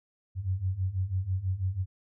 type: beating tone pair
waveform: sine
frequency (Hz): 90.4 / 96.5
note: F#2 / G2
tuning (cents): -40 / -27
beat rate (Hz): 6.1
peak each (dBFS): -32 / -29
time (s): 0.35-1.86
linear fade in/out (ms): 50
effects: none